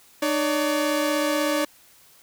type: tone pair together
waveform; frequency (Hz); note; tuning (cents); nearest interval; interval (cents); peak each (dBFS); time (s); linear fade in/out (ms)
sawtooth; 302.5 / 568.6; D#4 / C#5; -49 / +44; major seventh; 1093; -20; 0.22-1.65; 5
effects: white hiss -54 dBFS RMS until 2.22 s